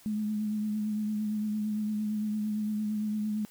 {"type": "tone with vibrato", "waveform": "sine", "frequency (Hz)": 212.3, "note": "G#3", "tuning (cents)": 38, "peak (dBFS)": -28, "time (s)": [0.06, 3.45], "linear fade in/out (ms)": 0, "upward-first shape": "triangle", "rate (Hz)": 8.8, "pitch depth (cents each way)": 31, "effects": ["white hiss -57 dBFS RMS until 3.5 s"]}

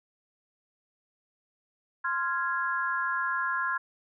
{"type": "chord", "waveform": "sine", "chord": "F minor", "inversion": "second", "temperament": "equal with one note detuned", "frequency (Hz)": [1046.5, 1388.1, 1661.2], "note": ["C6", "F6", "Ab6"], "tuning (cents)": [0, -11, 0], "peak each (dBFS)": -31, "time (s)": [2.04, 3.78], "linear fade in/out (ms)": 10, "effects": []}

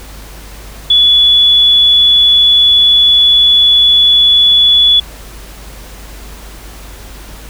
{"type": "tone", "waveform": "sine", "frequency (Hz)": 3422, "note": "A7", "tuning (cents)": -49, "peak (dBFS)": -4, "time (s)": [0.9, 5], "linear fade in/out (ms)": 5, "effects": ["added 50 Hz sine -30 dBFS peak until 7.49 s", "pink hiss -34 dBFS RMS until 7.49 s"]}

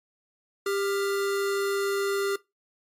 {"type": "tone pair together", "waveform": "square", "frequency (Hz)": [397, 1400], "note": ["G4", "F6"], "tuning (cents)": [22, 4], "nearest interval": "octave + minor seventh", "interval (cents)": 2182, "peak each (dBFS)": [-26, -35], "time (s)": [0.66, 2.36], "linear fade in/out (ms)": 5, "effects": ["noise-tail reverb RT60 0.2 s tail -20 dB re dry", "MP3 64 kbps"]}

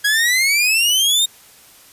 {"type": "exponential sweep", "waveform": "sawtooth", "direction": "up", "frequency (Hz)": [1641, 3729], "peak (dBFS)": -10, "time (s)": [0.04, 1.26], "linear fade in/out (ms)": 10, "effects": ["white hiss -46 dBFS RMS until 1.92 s", "resampled to 32000 Hz"]}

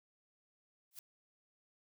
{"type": "noise with exponential growth", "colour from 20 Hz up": "blue", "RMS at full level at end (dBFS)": -44, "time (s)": [0.91, 0.99], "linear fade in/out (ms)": 2, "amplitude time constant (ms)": 17, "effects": []}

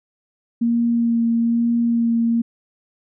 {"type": "tone with vibrato", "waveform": "sine", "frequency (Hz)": 233.1, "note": "A#3", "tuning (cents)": 0, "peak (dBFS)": -15, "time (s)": [0.61, 2.42], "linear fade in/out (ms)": 10, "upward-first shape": "sine", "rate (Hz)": 1.1, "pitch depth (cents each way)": 14, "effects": []}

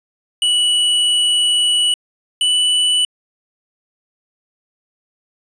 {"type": "tone pair in turn", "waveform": "square", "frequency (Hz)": [2946, 2972], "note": ["F#7", "F#7"], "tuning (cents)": [-8, 7], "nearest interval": "unison", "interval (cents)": 15, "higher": "second", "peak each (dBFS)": -13, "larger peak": "neither", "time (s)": [[0.42, 1.94], [2.41, 3.05]], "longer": "first", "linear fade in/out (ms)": 2, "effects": ["resampled to 22050 Hz"]}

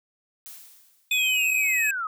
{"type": "noise with exponential decay", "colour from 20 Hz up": "blue", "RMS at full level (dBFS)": -40, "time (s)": [0.46, 1.38], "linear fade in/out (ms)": 0, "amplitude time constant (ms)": 200}
{"type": "linear sweep", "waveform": "sine", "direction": "down", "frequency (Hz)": [3520, 1238], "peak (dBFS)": -26, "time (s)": [1.11, 2.07], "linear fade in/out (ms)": 2}
{"type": "tone with pitch glide", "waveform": "square", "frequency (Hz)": [2515, 2546], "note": ["D#7", "D#7"], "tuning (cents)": [18, 39], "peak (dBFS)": -22, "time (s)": [1.11, 1.91], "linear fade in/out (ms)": 5, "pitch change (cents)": 21, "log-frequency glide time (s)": [1.26, 1.68]}
{"effects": []}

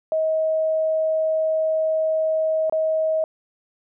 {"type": "tone with dropouts", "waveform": "sine", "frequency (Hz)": 634, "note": "D#5", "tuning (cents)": 32, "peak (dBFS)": -18, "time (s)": [0.12, 3.24], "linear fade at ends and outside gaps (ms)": 1, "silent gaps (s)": [2.697, 2.724], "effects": []}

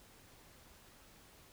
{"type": "silence", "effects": ["pink hiss -61 dBFS RMS until 1.52 s"]}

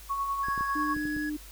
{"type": "tone with tremolo", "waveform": "sine", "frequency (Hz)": 1108.7, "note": "C#6", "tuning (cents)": 0, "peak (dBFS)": -26, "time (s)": [0.09, 0.95], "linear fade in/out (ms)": 20, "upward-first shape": "sine", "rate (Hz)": 10, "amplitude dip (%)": 40}
{"type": "tone with pitch glide", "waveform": "triangle", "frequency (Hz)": [1661.2, 1676.6], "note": ["G#6", "G#6"], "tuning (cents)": [0, 16], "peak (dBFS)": -32, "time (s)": [0.43, 1.3], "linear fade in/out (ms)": 10, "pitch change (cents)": 16, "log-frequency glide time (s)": [0.91, 1.05]}
{"type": "clicks", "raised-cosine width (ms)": 3, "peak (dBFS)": -27, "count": 6, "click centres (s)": [0.485, 0.578, 0.609, 0.966, 1.054, 1.166]}
{"type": "tone", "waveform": "sine", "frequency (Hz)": 300, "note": "D4", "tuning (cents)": 37, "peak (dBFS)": -30, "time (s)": [0.75, 1.37], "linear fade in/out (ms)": 10}
{"effects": ["added 50 Hz sine -47 dBFS peak until 1.51 s", "white hiss -50 dBFS RMS until 1.51 s"]}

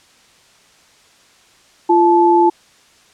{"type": "tone pair together", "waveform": "sine", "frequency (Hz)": [344.9, 869.1], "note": ["F4", "A5"], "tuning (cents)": [-22, -22], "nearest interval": "octave + major third", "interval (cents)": 1600, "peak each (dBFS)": -11, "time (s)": [1.89, 2.5], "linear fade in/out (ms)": 10, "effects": ["white hiss -50 dBFS RMS until 3.13 s", "low-pass 7000 Hz 12 dB/octave"]}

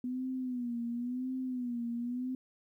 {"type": "tone with vibrato", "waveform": "sine", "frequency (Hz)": 246.9, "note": "B3", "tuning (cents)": 0, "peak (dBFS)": -33, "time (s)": [0.04, 2.35], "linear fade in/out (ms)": 2, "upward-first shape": "sine", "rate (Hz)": 0.95, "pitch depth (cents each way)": 86, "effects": ["12-bit"]}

